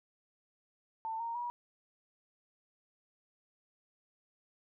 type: tone with pitch steps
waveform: sine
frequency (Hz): 893 / 927.2 / 962.6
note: A5 / A#5 / B5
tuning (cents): +25 / -10 / -45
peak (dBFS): -35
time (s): 1.05-1.5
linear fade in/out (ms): 0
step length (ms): 150
effects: none